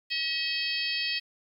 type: harmonic tone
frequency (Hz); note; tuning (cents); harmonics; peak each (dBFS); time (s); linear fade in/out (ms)
641; E5; -49; 3 / 4 / 5 / 6 / 7 / 8; -36 / -33 / -34 / -41 / -32 / -38; 0.1-1.2; 20
effects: 10-bit